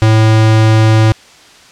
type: tone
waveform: square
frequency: 110 Hz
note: A2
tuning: in tune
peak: -6 dBFS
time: 0.02-1.12 s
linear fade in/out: 0 ms
effects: white hiss -40 dBFS RMS until 1.71 s + low-pass 6000 Hz 12 dB/octave